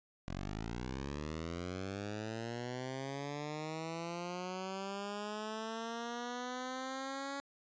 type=linear sweep; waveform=10% pulse; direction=up; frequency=43.65 to 280 Hz; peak=-31 dBFS; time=0.28-7.4 s; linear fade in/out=0 ms; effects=resampled to 16000 Hz